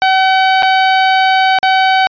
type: tone with dropouts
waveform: sawtooth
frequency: 760 Hz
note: F#5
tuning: 46 cents sharp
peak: -4 dBFS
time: 0.02-2.07 s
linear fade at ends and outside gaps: 0 ms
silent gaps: 0.624-0.631 / 1.587-1.63 s
effects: resampled to 11025 Hz